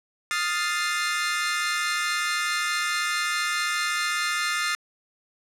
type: chord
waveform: sawtooth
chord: F dominant seventh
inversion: third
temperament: equal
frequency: 1244.5 / 1396.9 / 1760 / 2093 Hz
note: Eb6 / F6 / A6 / C7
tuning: 0 / 0 / 0 / 0 cents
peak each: -26 dBFS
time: 0.31-4.75 s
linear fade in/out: 0 ms
effects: low-pass 10000 Hz 12 dB/octave